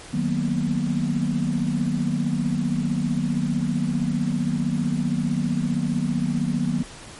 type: chord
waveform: sine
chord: B major seventh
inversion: first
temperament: just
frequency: 154.34 / 185.21 / 231.5 / 246.9 Hz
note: D#3 / F#3 / A#3 / B3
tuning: -14 / +2 / -12 / 0 cents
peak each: -26 dBFS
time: 0.13-6.83 s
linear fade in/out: 10 ms
effects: pink hiss -41 dBFS RMS until 7.19 s + MP3 48 kbps